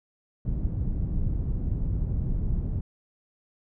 pink low-pass noise, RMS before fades -27 dBFS, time 0.45-2.81 s, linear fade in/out 5 ms, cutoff 150 Hz, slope 12 dB/octave, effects none

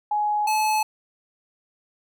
sine / square tone pair in turn, 838 / 861.1 Hz, G#5 / A5, +15 / -38 cents, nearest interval unison, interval 47 cents, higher second, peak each -20 dBFS, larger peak neither, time 0.11-0.47 / 0.47-0.83 s, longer neither, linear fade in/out 5 ms, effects none

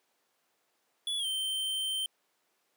square tone with pitch glide, 3415 to 3114 Hz, G#7 to G7, +48 to -12 cents, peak -31 dBFS, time 1.07-2.06 s, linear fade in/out 2 ms, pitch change -160 cents, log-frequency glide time 1.18-1.26 s, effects pink hiss -74 dBFS RMS until 2.76 s + high-pass 400 Hz 12 dB/octave

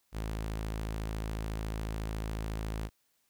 sawtooth tone, 54 Hz, A1, 32 cents flat, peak -30 dBFS, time 0.12-2.9 s, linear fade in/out 50 ms, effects white hiss -74 dBFS RMS until 3.29 s

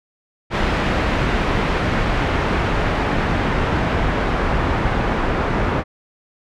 pink noise with low-pass filter sweep, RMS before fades -19 dBFS, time 0.5-5.84 s, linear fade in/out 50 ms, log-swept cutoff 2400 to 1600 Hz, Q 0.8, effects none

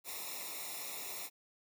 white noise with comb filter, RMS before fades -43 dBFS, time 0.04-1.3 s, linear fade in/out 50 ms, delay 0.64 ms, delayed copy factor -1, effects none

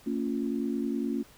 sine chord, Bb minor, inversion none, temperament equal with one note detuned, 227.5 / 277.2 / 349.2 Hz, Bb3 / Db4 / F4, -42 / 0 / 0 cents, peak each -31 / -31 / -35 dBFS, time 0.06-1.23 s, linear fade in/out 10 ms, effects pink hiss -56 dBFS RMS until 1.37 s

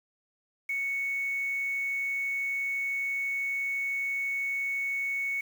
sine tone with quantisation, 2217 Hz, C#7, in tune, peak -28 dBFS, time 0.69-5.41 s, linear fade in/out 5 ms, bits 8, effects none

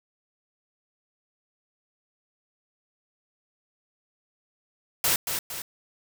white noise with echo, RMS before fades -23 dBFS, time 5.04-5.16 s, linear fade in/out 2 ms, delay 230 ms, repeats 2, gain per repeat -6 dB, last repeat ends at 5.62 s, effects none

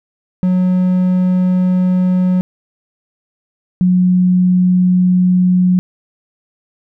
triangle / sine tone pair in turn, 182.9 / 181.64 Hz, F#3 / F#3, -20 / -32 cents, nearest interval unison, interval 12 cents, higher first, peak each -8 dBFS, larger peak neither, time 0.43-2.41 / 3.81-5.79 s, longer neither, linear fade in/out 0 ms, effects none

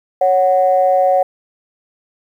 sine tone pair together, 554.4 / 740 Hz, C#5 / F#5, 0 / 0 cents, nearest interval perfect fourth, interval 500 cents, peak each -12 dBFS, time 0.21-1.23 s, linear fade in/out 5 ms, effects tanh soft clip ceiling -2 dBFS + 8-bit

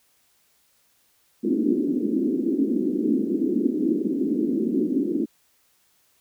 white band-pass noise, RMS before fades -23 dBFS, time 1.43-5.26 s, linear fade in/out 20 ms, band 220 to 350 Hz, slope 48 dB/octave, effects white hiss -64 dBFS RMS until 6.2 s

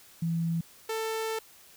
sine / sawtooth tone pair in turn, 166.3 / 444 Hz, E3 / A4, +16 / +16 cents, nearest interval octave + perfect fourth, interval 1700 cents, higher second, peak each -26 dBFS, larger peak neither, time 0.22-0.61 / 0.89-1.39 s, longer second, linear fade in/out 5 ms, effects white hiss -55 dBFS RMS until 1.76 s

